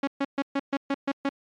sawtooth tone bursts, 277.2 Hz, C#4, in tune, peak -19 dBFS, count 8, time 0.03-1.292 s, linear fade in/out 5 ms, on 44 ms, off 130 ms, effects low-pass 3000 Hz 12 dB/octave + MP3 96 kbps

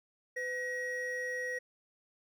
triangle tone pair together, 503 / 1900.6 Hz, B4 / A#6, +32 / +33 cents, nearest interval octave + major seventh, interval 2301 cents, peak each -37 / -34 dBFS, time 0.36-1.59 s, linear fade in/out 10 ms, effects none

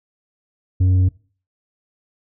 sine tone with tanh clipping, 92.5 Hz, F#2, in tune, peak -13 dBFS, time 0.8-1.09 s, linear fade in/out 10 ms, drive 5 dB, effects noise-tail reverb RT60 0.4 s tail -21 dB re dry

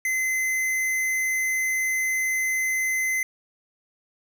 square tone, 2051 Hz, C7, 35 cents flat, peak -23 dBFS, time 0.05-3.23 s, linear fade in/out 2 ms, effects none

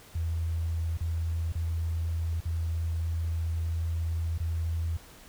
sine tone with dropouts, 82.5 Hz, E2, 2 cents sharp, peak -27 dBFS, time 0.15-4.97 s, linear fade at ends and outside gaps 5 ms, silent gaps 0.973-1.007 / 1.523-1.552 / 2.405-2.454 / 4.379-4.4 s, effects pink hiss -52 dBFS RMS until 5.28 s

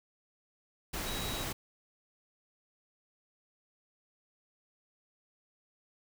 sine tone in noise, 3855 Hz, B7, 43 cents flat, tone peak -42 dBFS, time 1.06-1.44 s, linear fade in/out 10 ms, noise pink, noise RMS -37 dBFS, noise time 0.93-1.53 s, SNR -8 dB, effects none

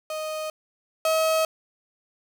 35% pulse tone pair in turn, 622.3 / 638.7 Hz, D#5 / D#5, 0 / +45 cents, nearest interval unison, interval 45 cents, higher second, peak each -27 / -18 dBFS, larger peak second, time 0.1-0.5 / 1.05-1.45 s, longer neither, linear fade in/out 2 ms, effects none

